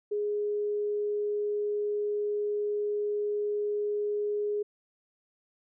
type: tone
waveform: sine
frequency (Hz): 415.3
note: G#4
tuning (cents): 0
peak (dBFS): -27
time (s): 0.11-4.63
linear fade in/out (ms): 10
effects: none